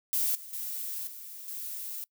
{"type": "noise with level steps", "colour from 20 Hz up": "violet", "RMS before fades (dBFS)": [-28, -45, -36, -44, -38], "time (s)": [0.13, 2.04], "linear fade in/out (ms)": 0, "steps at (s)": [0.35, 0.53, 1.07, 1.48], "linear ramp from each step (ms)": 2, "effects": ["noise-tail reverb RT60 0.1 s tail -24 dB re dry"]}